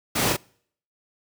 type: noise with echo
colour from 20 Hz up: pink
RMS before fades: -23 dBFS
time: 0.15-0.33 s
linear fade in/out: 10 ms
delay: 38 ms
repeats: 1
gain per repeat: -3 dB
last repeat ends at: 0.368 s
effects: noise-tail reverb RT60 0.6 s tail -26 dB re dry + high-pass 100 Hz 12 dB/octave